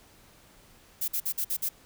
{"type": "noise bursts", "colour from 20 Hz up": "violet", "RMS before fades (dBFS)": -29, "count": 6, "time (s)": [1.01, 1.691], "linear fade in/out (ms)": 10, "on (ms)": 71, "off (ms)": 51, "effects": ["pink hiss -57 dBFS RMS until 1.85 s"]}